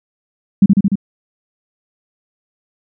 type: tone with echo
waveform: sine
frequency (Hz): 197.6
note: G3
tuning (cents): +14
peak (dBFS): -3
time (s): 0.62-0.66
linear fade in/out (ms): 5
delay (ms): 74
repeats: 4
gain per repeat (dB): -2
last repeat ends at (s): 0.956
effects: none